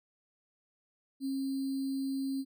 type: tone with sample-and-hold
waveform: sine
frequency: 270 Hz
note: C#4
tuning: 45 cents flat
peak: -31 dBFS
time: 1.2-2.45 s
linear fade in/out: 50 ms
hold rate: 4410 Hz
effects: none